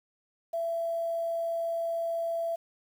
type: tone with quantisation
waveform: sine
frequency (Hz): 669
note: E5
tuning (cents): +25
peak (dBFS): -28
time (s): 0.53-2.56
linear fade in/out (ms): 10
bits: 9
effects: none